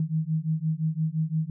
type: beating tone pair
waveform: sine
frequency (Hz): 155.56 / 161.36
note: D#3 / E3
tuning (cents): 0 / -37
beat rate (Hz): 5.8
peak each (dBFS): -27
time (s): 0-1.5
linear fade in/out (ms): 2
effects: none